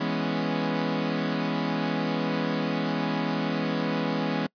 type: chord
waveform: sawtooth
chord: C# minor seventh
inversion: first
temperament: equal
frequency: 164.81 / 207.7 / 246.9 / 277.2 Hz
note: E3 / G#3 / B3 / C#4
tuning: 0 / 0 / 0 / 0 cents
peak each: -27 dBFS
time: 0-4.47 s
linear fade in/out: 10 ms
effects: noise-tail reverb RT60 0.1 s tail -25 dB re dry + resampled to 11025 Hz